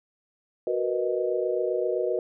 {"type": "chord", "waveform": "sine", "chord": "B major seventh", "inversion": "second", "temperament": "equal", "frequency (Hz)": [370, 466.2, 493.9, 622.3], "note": ["F#4", "A#4", "B4", "D#5"], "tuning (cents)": [0, 0, 0, 0], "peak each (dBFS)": [-28, -30, -29, -30], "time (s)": [0.67, 2.19], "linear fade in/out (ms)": 2, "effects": []}